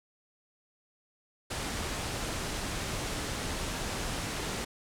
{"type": "low-pass noise", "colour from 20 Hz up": "pink", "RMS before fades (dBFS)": -35, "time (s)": [1.5, 4.65], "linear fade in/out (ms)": 10, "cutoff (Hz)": 10000, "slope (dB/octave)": 24, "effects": []}